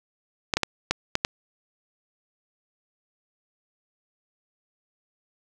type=clicks; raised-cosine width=0.2 ms; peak=-4 dBFS; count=6; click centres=0.538 / 0.57 / 0.633 / 0.91 / 1.154 / 1.249 s; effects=none